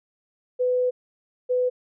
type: tone pair in turn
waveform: sine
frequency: 500 / 500 Hz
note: B4 / B4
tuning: +21 / +21 cents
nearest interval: unison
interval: 0 cents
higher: neither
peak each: -19 dBFS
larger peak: neither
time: 0.59-0.91 / 1.49-1.7 s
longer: first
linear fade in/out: 20 ms
effects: none